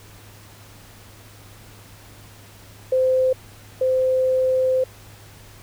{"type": "tone pair in turn", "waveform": "sine", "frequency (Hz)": [517, 517], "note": ["C5", "C5"], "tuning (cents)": [-21, -21], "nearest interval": "unison", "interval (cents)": 0, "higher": "neither", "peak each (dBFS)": [-15, -16], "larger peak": "first", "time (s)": [[2.92, 3.33], [3.81, 4.84]], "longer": "second", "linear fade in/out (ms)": 5, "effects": ["added 103 Hz sine -46 dBFS peak until 5.62 s", "pink hiss -47 dBFS RMS until 5.62 s"]}